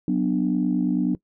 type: chord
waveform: sine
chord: B minor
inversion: second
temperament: just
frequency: 185.21 / 246.9 / 296.3 Hz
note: F#3 / B3 / D4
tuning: +2 / 0 / +15 cents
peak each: -23 dBFS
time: 0.08-1.15 s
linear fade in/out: 2 ms
effects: noise-tail reverb RT60 0.1 s tail -21 dB re dry + tanh soft clip ceiling -11 dBFS